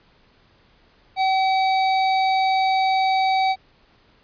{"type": "harmonic tone", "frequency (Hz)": 763, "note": "G5", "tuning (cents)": -47, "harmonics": [1, 3, 5, 6], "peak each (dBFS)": [-17, -27, -31, -33], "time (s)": [1.16, 3.56], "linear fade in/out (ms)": 50, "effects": ["pink hiss -57 dBFS RMS until 4.23 s", "resampled to 11025 Hz"]}